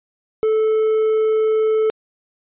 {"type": "tone", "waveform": "triangle", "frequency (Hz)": 436.9, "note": "A4", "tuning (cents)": -12, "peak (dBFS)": -12, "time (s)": [0.43, 1.9], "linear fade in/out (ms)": 0, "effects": ["resampled to 8000 Hz"]}